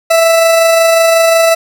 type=tone with amplitude modulation; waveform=40% pulse; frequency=660 Hz; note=E5; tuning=2 cents sharp; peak=-4 dBFS; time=0.1-1.55 s; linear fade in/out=10 ms; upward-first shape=sine; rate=25.5 Hz; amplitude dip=25%; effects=none